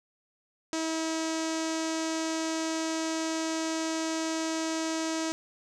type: tone with low-pass filter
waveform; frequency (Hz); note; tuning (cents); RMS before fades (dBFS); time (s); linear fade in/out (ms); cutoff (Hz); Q
sawtooth; 321.9; E4; -41; -31; 0.73-5.32; 0; 6700; 3
effects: none